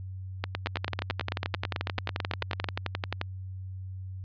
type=two click trains; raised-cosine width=0.3 ms; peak=-13 / -13 dBFS; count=30 / 21; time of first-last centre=0.67-3.214 / 0.44-2.643 s; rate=11.4 / 9.08 Hz; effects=added 94 Hz sine -36 dBFS peak until 4.24 s + resampled to 11025 Hz